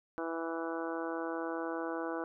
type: harmonic tone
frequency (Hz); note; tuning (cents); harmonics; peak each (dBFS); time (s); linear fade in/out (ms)
164.81; E3; 0; 2 / 3 / 4 / 5 / 6 / 7 / 8 / 9; -38 / -40 / -43 / -45 / -46 / -46 / -48 / -45; 0.18-2.24; 0
effects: none